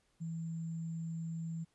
sine tone with sample-and-hold, 164 Hz, E3, 9 cents flat, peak -37 dBFS, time 0.2-1.65 s, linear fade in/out 20 ms, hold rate 7350 Hz, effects pink hiss -75 dBFS RMS until 1.74 s + resampled to 24000 Hz

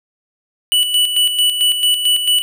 square tone with tremolo, 2960 Hz, F#7, in tune, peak -11 dBFS, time 0.72-2.42 s, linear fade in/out 0 ms, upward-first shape square, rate 4.5 Hz, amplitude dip 55%, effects none

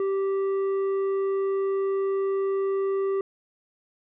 sine tone with tanh clipping, 390 Hz, G4, 9 cents flat, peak -24 dBFS, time 0-3.21 s, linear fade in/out 2 ms, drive 7 dB, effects none

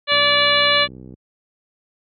harmonic tone, 579 Hz, D5, 25 cents flat, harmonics 1 / 2 / 3 / 4 / 5 / 6 / 7, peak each -21 / -21 / -21 / -21 / -21 / -21 / -21 dBFS, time 0.07-0.88 s, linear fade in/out 50 ms
click train, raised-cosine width 3 ms, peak -25 dBFS, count 66, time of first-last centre 0.12-1.139 s, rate 63.8 Hz
effects high-pass 80 Hz 12 dB/octave

